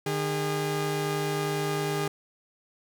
sawtooth tone pair together, 152.1 / 406.7 Hz, D#3 / G#4, -39 / -36 cents, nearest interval octave + perfect fourth, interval 1703 cents, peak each -26 / -25 dBFS, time 0.06-2.08 s, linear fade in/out 5 ms, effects none

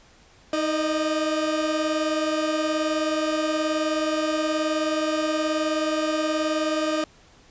30% pulse tone pair together, 314.2 / 609.5 Hz, D#4 / D#5, +17 / -36 cents, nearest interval major seventh, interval 1147 cents, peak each -22 / -23 dBFS, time 0.53-7.04 s, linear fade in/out 2 ms, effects pink hiss -54 dBFS RMS until 7.5 s + resampled to 16000 Hz

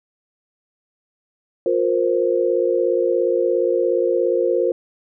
sine chord, F suspended fourth, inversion none, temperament equal with one note detuned, 355.7 / 466.2 / 523.3 Hz, F4 / Bb4 / C5, +32 / 0 / 0 cents, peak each -20 dBFS, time 1.66-4.72 s, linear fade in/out 2 ms, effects none

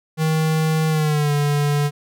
square tone with pitch glide, 157.9 to 145.63 Hz, D#3 to D3, +26 to -14 cents, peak -17 dBFS, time 0.17-1.91 s, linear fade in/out 50 ms, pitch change -140 cents, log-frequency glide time 0.89-1.32 s, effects none

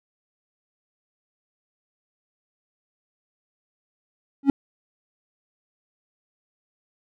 triangle tone with exponential growth, 276.8 Hz, C#4, 2 cents flat, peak -6 dBFS, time 4.43-4.5 s, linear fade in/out 2 ms, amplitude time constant 15 ms, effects none

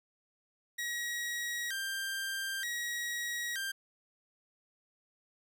sawtooth tone with vibrato, 1737 Hz, A6, 23 cents flat, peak -31 dBFS, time 0.78-3.72 s, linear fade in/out 10 ms, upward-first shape square, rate 0.54 Hz, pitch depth 160 cents each way, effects none

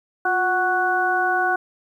harmonic tone with a mistuned harmonic, 370 Hz, F#4, in tune, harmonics 1 / 2 / 3 / 4, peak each -27 / -21 / -28 / -21 dBFS, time 0.25-1.56 s, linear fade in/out 5 ms, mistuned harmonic 1, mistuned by -68 cents, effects 9-bit

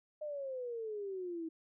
sine exponential sweep, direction down, 614 to 318.9 Hz, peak -38 dBFS, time 0.21-1.49 s, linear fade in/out 10 ms, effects none

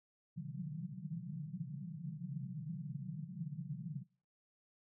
pink band-pass noise, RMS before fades -44 dBFS, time 0.36-4.04 s, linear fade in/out 20 ms, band 130 to 190 Hz, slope 96 dB/octave, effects noise-tail reverb RT60 0.4 s tail -23 dB re dry

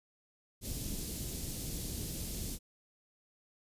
pink band-stop noise, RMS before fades -39 dBFS, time 0.61-2.59 s, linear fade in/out 50 ms, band 300 to 5100 Hz, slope 12 dB/octave, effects resampled to 32000 Hz

